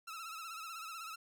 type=tone with vibrato; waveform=sawtooth; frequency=1316 Hz; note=E6; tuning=3 cents flat; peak=-40 dBFS; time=0.07-1.16 s; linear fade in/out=10 ms; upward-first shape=sine; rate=16 Hz; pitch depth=69 cents each way; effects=none